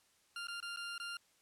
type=tone with dropouts; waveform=20% pulse; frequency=1396.9 Hz; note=F6; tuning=in tune; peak=-36 dBFS; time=0.36-1.17 s; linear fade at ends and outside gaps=2 ms; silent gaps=0.471-0.483 / 0.603-0.626 / 0.762-0.771 / 0.98-0.999 s; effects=white hiss -71 dBFS RMS until 1.41 s + low-pass 10000 Hz 12 dB/octave